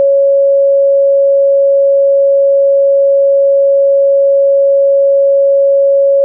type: tone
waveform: sine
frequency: 554.4 Hz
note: C#5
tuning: in tune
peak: -5 dBFS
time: 0-6.24 s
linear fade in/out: 0 ms
effects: none